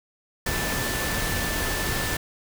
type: tone in noise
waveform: sine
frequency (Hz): 1762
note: A6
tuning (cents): +2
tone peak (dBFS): -32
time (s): 0.46-2.17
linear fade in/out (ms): 5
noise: pink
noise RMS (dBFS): -27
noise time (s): 0.46-2.17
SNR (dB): -8
effects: none